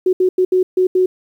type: tone bursts at uneven times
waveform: sine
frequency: 369.4 Hz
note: F#4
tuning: 3 cents flat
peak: -10 dBFS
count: 6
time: 0.06-0.13 / 0.2-0.29 / 0.38-0.45 / 0.52-0.63 / 0.77-0.87 / 0.95-1.06 s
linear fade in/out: 5 ms
effects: 8-bit